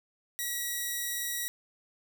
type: tone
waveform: 5% pulse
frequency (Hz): 1923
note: B6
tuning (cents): -47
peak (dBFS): -21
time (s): 0.39-1.48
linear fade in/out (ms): 0
effects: none